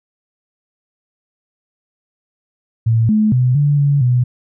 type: tone with pitch steps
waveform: sine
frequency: 113.7 / 214.6 / 125.8 / 145 / 142.4 / 124 Hz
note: A#2 / A3 / B2 / D3 / C#3 / B2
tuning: -43 / -43 / +32 / -22 / +47 / +7 cents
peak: -10 dBFS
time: 2.86-4.24 s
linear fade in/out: 10 ms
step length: 230 ms
effects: none